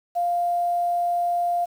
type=tone; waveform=sine; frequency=698.5 Hz; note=F5; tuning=in tune; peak=-20 dBFS; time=0.15-1.66 s; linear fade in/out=20 ms; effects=8-bit